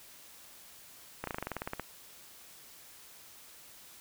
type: slowing click train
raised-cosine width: 0.5 ms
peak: -20 dBFS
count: 13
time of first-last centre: 1.24-1.797 s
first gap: 33 ms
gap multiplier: 1.06
effects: white hiss -54 dBFS RMS until 4 s